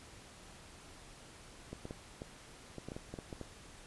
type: clicks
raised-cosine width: 2 ms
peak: -29 dBFS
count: 12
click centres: 1.73 / 1.854 / 1.909 / 2.219 / 2.783 / 2.886 / 2.919 / 2.965 / 3.14 / 3.188 / 3.328 / 3.413 s
effects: pink hiss -55 dBFS RMS until 3.86 s + resampled to 24000 Hz